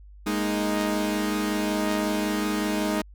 sawtooth chord, Ab suspended second, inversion none, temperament equal, 207.7 / 233.1 / 311.1 Hz, Ab3 / Bb3 / Eb4, 0 / 0 / 0 cents, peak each -23 / -29 / -23 dBFS, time 0.26-3.02 s, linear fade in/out 10 ms, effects added 50 Hz sine -44 dBFS peak until 3.14 s

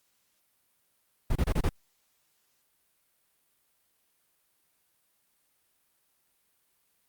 brown noise bursts, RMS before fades -25 dBFS, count 5, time 1.3-1.692 s, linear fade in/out 5 ms, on 56 ms, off 28 ms, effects white hiss -72 dBFS RMS until 7.08 s + Opus 48 kbps

